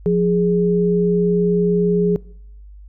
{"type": "tone pair together", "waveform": "sine", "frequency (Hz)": [177.1, 415.3], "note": ["F3", "G#4"], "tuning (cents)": [24, 0], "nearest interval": "octave + minor third", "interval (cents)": 1476, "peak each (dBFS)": -16, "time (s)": [0.06, 2.16], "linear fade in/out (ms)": 0, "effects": ["noise-tail reverb RT60 0.7 s tail -23 dB re dry", "added 50 Hz sine -37 dBFS peak until 2.88 s"]}